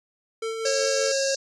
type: tone with tremolo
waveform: square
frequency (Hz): 448.5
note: A4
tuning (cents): +33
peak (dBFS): -27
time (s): 0.42-1.12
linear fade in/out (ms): 5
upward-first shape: sine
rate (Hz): 5.3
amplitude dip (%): 35
type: tone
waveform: square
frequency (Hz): 544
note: C#5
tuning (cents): -33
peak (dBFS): -24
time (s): 0.65-1.35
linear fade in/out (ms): 5
type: band-pass noise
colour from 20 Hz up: pink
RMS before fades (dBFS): -30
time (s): 0.65-1.36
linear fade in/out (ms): 5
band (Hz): 4300 to 7200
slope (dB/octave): 96
effects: resampled to 22050 Hz